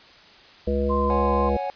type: harmonic tone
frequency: 69.7 Hz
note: C#2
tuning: 10 cents sharp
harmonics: 1 / 3 / 5 / 7 / 9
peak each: -25 / -27 / -31 / -24 / -34 dBFS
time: 0.67-1.57 s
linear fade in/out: 5 ms
type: tone with vibrato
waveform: sine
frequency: 1038 Hz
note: C6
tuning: 14 cents flat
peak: -24 dBFS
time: 0.89-1.5 s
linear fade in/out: 20 ms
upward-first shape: triangle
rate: 4.1 Hz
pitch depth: 18 cents each way
type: chord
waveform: triangle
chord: C# suspended fourth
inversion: none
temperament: just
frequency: 554.4 / 739.2 / 831.5 Hz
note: C#5 / F#5 / G#5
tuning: 0 / -2 / +2 cents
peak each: -28 dBFS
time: 1.1-1.7 s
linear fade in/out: 0 ms
effects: white hiss -49 dBFS RMS until 1.75 s + resampled to 11025 Hz